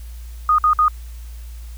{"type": "tone bursts", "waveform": "sine", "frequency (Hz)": 1236, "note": "D#6", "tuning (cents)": -12, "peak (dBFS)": -11, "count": 3, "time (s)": [0.49, 0.882], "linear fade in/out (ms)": 2, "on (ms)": 94, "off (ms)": 55, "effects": ["added 58 Hz sine -31 dBFS peak until 1.77 s", "white hiss -49 dBFS RMS until 1.77 s"]}